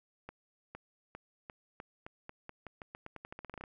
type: accelerating click train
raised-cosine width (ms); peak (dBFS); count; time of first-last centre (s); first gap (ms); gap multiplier
0.5; -29; 22; 0.29-3.638; 460; 0.87
effects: none